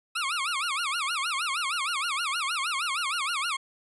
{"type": "tone with vibrato", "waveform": "20% pulse", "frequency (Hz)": 1237, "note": "D#6", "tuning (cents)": -10, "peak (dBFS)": -22, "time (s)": [0.15, 3.57], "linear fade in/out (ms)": 10, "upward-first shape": "sine", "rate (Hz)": 6.4, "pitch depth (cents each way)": 260, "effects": ["resampled to 24000 Hz"]}